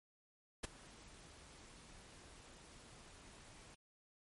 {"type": "noise with ADSR envelope", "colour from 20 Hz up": "pink", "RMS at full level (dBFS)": -39, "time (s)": [0.63, 3.75], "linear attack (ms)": 15, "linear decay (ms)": 11, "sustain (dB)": -20, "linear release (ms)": 8, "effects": ["MP3 48 kbps"]}